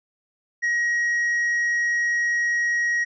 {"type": "tone", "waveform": "triangle", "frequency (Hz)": 1895, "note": "A#6", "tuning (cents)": 28, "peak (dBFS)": -18, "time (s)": [0.62, 3.05], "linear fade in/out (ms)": 20, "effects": ["resampled to 16000 Hz"]}